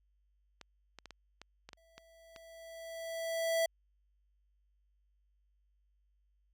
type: clicks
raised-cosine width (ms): 0.2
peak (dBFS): -31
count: 9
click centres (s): 0.613 / 0.987 / 1.057 / 1.107 / 1.416 / 1.69 / 1.732 / 1.98 / 2.362
type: tone with exponential growth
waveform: square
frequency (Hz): 659.3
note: E5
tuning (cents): 0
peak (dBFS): -28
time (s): 1.77-3.66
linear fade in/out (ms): 5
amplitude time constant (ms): 410
effects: added 50 Hz sine -70 dBFS peak until 6.53 s